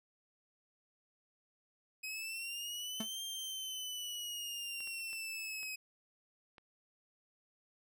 sawtooth exponential two-way sweep, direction up then down, 2529 to 3190 to 2529 Hz, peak -37 dBFS, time 2.03-5.76 s, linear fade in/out 10 ms, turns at 3.23 s
45% pulse tone with exponential decay, 220 Hz, A3, in tune, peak -35 dBFS, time 3-3.09 s, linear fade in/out 5 ms, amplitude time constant 19 ms
clicks, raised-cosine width 0.3 ms, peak -39 dBFS, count 5, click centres 4.805 / 4.874 / 5.131 / 5.631 / 6.582 s
effects none

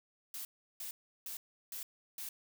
blue noise bursts, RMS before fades -43 dBFS, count 5, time 0.34-2.29 s, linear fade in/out 2 ms, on 110 ms, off 350 ms, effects none

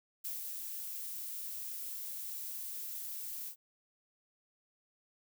violet noise with ADSR envelope, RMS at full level -39 dBFS, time 0.24-3.56 s, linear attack 11 ms, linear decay 150 ms, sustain -3 dB, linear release 88 ms, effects none

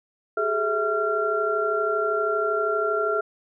sine tone cluster, 392.6 / 425.2 / 657 / 1375 Hz, G4 / G#4 / E5 / F6, +3 / +41 / -6 / -27 cents, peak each -31 / -25 / -28 / -25 dBFS, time 0.37-3.21 s, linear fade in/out 5 ms, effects none

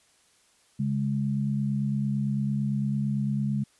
sine tone pair together, 138.2 / 207.1 Hz, C#3 / G#3, -5 / -5 cents, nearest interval perfect fifth, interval 700 cents, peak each -27 dBFS, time 0.79-3.64 s, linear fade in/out 10 ms, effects white hiss -63 dBFS RMS until 3.79 s + resampled to 24000 Hz

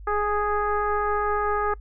sine tone with frequency modulation, 830.6 Hz, G#5, in tune, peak -21 dBFS, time 0.07-1.74 s, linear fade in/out 5 ms, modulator 414 Hz, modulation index 1.6, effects noise-tail reverb RT60 0.1 s tail -23 dB re dry + added 50 Hz sine -38 dBFS peak until 1.8 s

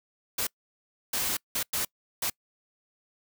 white noise bursts at uneven times, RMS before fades -29 dBFS, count 5, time 0.38-0.47 / 1.13-1.37 / 1.55-1.63 / 1.73-1.85 / 2.22-2.3 s, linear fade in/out 5 ms, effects noise-tail reverb RT60 0.1 s tail -26 dB re dry

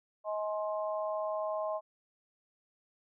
harmonic tone, 210.9 Hz, G#3, 27 cents sharp, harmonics 3 / 4 / 5, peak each -33 / -41 / -39 dBFS, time 0.24-1.81 s, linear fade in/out 50 ms, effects none

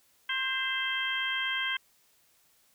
harmonic tone with a mistuned harmonic, 529 Hz, C5, 19 cents sharp, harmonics 2 / 3 / 4 / 5 / 6, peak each -39 / -33 / -34 / -39 / -33 dBFS, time 0.29-1.77 s, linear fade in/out 5 ms, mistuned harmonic 4, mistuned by -41 cents, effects white hiss -66 dBFS RMS until 2.74 s

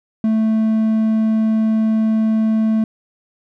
triangle tone, 220 Hz, A3, in tune, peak -11 dBFS, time 0.24-2.84 s, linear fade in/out 2 ms, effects none

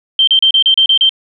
sine tone bursts, 3136 Hz, G7, in tune, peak -6 dBFS, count 8, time 0.19-1.093 s, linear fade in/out 2 ms, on 84 ms, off 33 ms, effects none

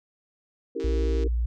sine chord, C# diminished seventh, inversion none, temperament equal with one note detuned, 277.2 / 329.6 / 392 / 461.1 Hz, C#4 / E4 / G4 / Bb4, 0 / 0 / 0 / -19 cents, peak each -36 / -34 / -33 / -31 dBFS, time 0.75-1.28 s, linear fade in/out 10 ms
click train, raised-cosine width 0.2 ms, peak -28 dBFS, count 72, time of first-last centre 0.8-1.236 s, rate 163 Hz
sine tone, 58.5 Hz, A#1, 7 cents sharp, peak -22 dBFS, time 0.84-1.46 s, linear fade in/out 5 ms
effects none

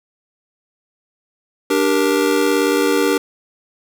square chord, G minor, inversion second, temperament just, 294 / 392 / 470.4 Hz, D4 / G4 / Bb4, +2 / 0 / +16 cents, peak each -19 dBFS, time 1.7-3.18 s, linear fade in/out 5 ms, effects none

